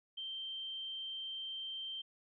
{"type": "tone", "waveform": "sine", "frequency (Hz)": 3136, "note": "G7", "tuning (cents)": 0, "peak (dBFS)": -40, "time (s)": [0.17, 2.02], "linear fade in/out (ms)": 10, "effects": []}